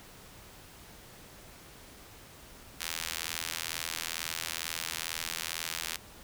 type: tone with high-pass filter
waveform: sawtooth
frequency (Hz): 82.2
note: E2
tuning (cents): -4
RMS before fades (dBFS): -37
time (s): 2.8-5.97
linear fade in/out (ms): 10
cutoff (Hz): 2400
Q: 0.63
effects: pink hiss -52 dBFS RMS until 6.23 s